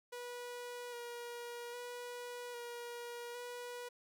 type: tone with vibrato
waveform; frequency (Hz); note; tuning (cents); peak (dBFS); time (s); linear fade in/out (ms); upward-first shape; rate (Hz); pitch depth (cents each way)
sawtooth; 482.4; B4; -41; -40; 0.12-3.89; 10; square; 0.62; 17
effects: none